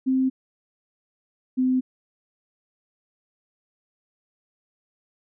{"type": "tone pair in turn", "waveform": "sine", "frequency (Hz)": [261.6, 256.7], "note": ["C4", "C4"], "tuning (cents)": [0, -33], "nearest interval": "unison", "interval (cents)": 33, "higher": "first", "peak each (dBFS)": -18, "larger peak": "neither", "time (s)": [[0.06, 0.3], [1.57, 1.81]], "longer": "neither", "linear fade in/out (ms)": 20, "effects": []}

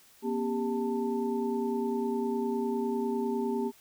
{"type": "tone cluster", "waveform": "sine", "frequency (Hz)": [238.9, 268.8, 397.7, 887], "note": ["A#3", "C4", "G4", "A5"], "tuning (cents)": [43, 47, 25, 14], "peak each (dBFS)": [-31, -38, -31, -38], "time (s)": [0.22, 3.72], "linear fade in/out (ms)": 50, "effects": ["white hiss -59 dBFS RMS until 3.8 s"]}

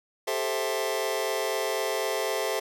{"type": "chord", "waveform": "sawtooth", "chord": "A minor seventh", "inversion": "third", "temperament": "just", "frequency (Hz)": [396, 440, 528, 660], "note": ["G4", "A4", "C5", "E5"], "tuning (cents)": [18, 0, 16, 2], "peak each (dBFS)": [-29, -27, -28, -28], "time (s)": [0.27, 2.6], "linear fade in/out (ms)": 10, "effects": []}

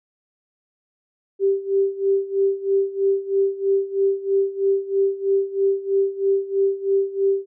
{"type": "tone with tremolo", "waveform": "sine", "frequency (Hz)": 392, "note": "G4", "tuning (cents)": 0, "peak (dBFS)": -14, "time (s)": [1.39, 7.46], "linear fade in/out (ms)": 50, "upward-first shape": "sine", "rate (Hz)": 3.1, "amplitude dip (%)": 85, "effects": []}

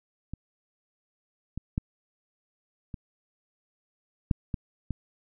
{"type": "clicks", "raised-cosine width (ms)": 5, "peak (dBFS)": [-23, -21, -14, -24, -10, -17, -18], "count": 7, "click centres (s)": [0.336, 1.576, 1.779, 2.942, 4.312, 4.542, 4.907], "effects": []}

